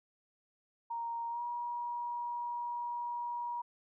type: tone with pitch glide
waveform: sine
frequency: 932.3 to 956.9 Hz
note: A#5 to A#5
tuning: 0 to +45 cents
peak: -35 dBFS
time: 0.9-3.62 s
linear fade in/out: 10 ms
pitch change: +45 cents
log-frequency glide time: 1.29-1.42 s
effects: none